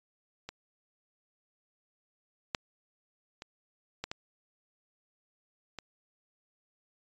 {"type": "clicks", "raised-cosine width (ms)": 0.2, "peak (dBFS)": [-23, -12, -26, -18, -19, -23], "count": 6, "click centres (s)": [0.49, 2.548, 3.421, 4.04, 4.115, 5.787], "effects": ["resampled to 16000 Hz"]}